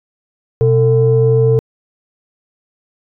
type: tone pair together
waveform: sine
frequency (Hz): 124.94 / 447.8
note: B2 / A4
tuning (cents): +20 / +30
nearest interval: octave + minor seventh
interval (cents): 2210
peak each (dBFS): -10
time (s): 0.61-1.59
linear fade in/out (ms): 0
effects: tanh soft clip ceiling -2 dBFS